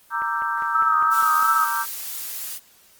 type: chord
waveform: sine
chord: E half-diminished seventh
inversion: second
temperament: equal with one note detuned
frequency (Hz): 932.3 / 1174.7 / 1330 / 1568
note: Bb5 / D6 / E6 / G6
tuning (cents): 0 / 0 / +15 / 0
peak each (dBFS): -27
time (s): 0.1-1.86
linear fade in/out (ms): 50
type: click train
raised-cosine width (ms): 0.5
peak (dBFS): -23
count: 7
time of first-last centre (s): 0.22-1.427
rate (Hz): 4.97
type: tone with vibrato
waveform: sine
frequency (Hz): 1282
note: E6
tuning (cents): -49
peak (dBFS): -17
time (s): 0.74-1.65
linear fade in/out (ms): 10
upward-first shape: sine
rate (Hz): 2.9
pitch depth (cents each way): 51
type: noise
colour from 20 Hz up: blue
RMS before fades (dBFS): -31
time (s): 1.1-2.6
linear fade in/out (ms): 50
effects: white hiss -54 dBFS RMS until 2.99 s + Opus 24 kbps

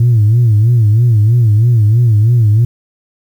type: tone with vibrato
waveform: sine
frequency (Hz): 112.6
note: A2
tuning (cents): +40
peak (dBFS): -4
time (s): 0-2.65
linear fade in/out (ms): 5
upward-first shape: sine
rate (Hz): 3.1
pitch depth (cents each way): 140
effects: tanh soft clip ceiling -3 dBFS + 7-bit

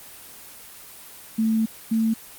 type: tone pair in turn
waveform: sine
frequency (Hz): 221.8 / 223.5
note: A3 / A3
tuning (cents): +14 / +27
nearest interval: unison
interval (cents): 13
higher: second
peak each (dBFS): -18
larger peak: neither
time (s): 1.38-1.66 / 1.91-2.14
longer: first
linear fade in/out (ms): 10
effects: white hiss -43 dBFS RMS until 2.38 s + Opus 24 kbps

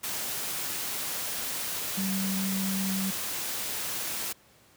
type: tone in noise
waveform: sine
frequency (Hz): 192.3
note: G3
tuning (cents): -33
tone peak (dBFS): -28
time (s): 1.97-3.11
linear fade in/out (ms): 10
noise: white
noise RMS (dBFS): -33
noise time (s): 0.03-4.33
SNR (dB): +2
effects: pink hiss -59 dBFS RMS until 4.76 s + high-pass 80 Hz 12 dB/octave

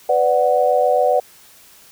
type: chord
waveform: sine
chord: B minor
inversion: none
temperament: equal with one note detuned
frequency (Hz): 499.9 / 587.3 / 740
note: B4 / D5 / F#5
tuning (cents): +21 / 0 / 0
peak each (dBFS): -17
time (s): 0.09-1.2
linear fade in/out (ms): 5
effects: white hiss -47 dBFS RMS until 1.91 s

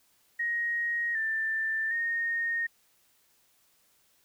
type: tone with pitch steps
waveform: sine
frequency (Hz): 1879 / 1778 / 1850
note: A#6 / A6 / A#6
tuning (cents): +13 / +18 / -14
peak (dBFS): -27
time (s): 0.39-2.67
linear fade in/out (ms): 10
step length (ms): 760
effects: white hiss -67 dBFS RMS until 4.24 s

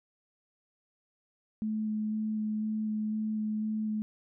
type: tone with vibrato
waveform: sine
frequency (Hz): 215.4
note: A3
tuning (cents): -37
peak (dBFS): -29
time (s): 1.62-4.02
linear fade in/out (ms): 0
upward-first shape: square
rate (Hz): 2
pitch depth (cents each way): 8
effects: none

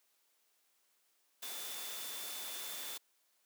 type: tone in noise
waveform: sine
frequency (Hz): 3520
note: A7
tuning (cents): 0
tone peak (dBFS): -49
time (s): 1.42-2.98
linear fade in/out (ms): 10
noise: white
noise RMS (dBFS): -44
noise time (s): 1.42-2.98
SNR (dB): -8
effects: white hiss -75 dBFS RMS until 3.45 s + high-pass 300 Hz 12 dB/octave

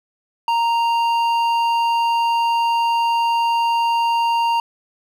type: tone with hard clipping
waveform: triangle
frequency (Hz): 930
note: A#5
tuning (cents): -4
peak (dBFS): -17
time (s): 0.48-4.6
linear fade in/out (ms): 2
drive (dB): 12
effects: none

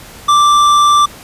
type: tone with tanh clipping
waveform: triangle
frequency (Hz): 1174.7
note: D6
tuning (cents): 0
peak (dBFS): -8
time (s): 0.28-1.06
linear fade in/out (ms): 10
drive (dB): 17
effects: pink hiss -35 dBFS RMS until 1.23 s + resampled to 32000 Hz

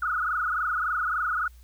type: tone with frequency modulation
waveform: sine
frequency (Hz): 1357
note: E6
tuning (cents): +50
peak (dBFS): -24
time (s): 0.02-1.48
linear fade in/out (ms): 5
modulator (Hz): 23.5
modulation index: 5.3
effects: added 60 Hz sine -47 dBFS peak until 1.63 s + white hiss -62 dBFS RMS until 1.63 s

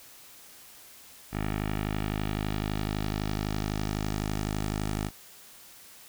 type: tone with low-pass filter sweep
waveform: 10% pulse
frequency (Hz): 51.91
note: G#1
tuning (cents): 0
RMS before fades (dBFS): -31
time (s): 1.31-5.11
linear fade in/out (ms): 50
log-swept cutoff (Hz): 2300 to 10000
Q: 1.5
effects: white hiss -51 dBFS RMS until 6.08 s

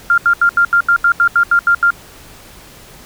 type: tone bursts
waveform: sine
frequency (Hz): 1395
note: F6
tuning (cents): -2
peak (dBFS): -7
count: 12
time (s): 0.1-1.905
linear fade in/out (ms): 2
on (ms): 78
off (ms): 79
effects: pink hiss -39 dBFS RMS until 3.05 s

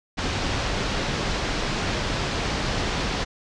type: low-pass noise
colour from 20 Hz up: pink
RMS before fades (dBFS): -26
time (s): 0.17-3.25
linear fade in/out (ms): 20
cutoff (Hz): 5700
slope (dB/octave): 24
effects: resampled to 22050 Hz

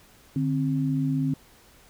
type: tone pair together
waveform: sine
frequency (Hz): 148.8 / 264.9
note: D3 / C4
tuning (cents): +23 / +22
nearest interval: minor seventh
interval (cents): 999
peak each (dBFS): -25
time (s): 0.36-1.34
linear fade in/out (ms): 2
effects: pink hiss -55 dBFS RMS until 1.89 s

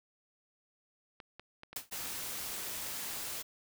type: clicks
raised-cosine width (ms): 0.3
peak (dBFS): -31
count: 6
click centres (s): 1.202 / 1.396 / 1.634 / 1.73 / 1.925 / 2.06
type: noise with exponential decay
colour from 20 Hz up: white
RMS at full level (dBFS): -34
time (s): 1.76-1.9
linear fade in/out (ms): 5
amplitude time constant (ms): 29
type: noise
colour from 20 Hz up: white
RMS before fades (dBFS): -40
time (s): 1.91-3.43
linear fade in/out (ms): 20
effects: none

